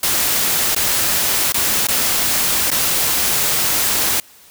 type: noise with dropouts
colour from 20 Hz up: white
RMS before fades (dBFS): -17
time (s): 0.03-4.2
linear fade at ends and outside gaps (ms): 2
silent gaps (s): 0.748-0.763 / 1.522-1.543 / 1.87-1.885 / 2.703-2.715
effects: white hiss -46 dBFS RMS until 4.5 s